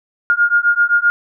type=beating tone pair; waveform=sine; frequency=1415 / 1422.7 Hz; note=F6 / F6; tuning=+22 / +32 cents; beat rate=7.7 Hz; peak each=-14 dBFS; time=0.3-1.1 s; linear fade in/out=0 ms; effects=none